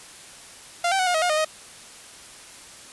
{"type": "tone with pitch steps", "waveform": "sawtooth", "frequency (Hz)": [695, 774, 741, 714, 635, 714, 615, 626], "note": ["F5", "G5", "F#5", "F5", "D#5", "F5", "D#5", "D#5"], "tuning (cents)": [-9, -22, 2, 38, 35, 38, -20, 10], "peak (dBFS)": -16, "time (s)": [0.84, 1.448], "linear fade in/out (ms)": 5, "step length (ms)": 76, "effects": ["white hiss -44 dBFS RMS until 2.92 s", "resampled to 24000 Hz"]}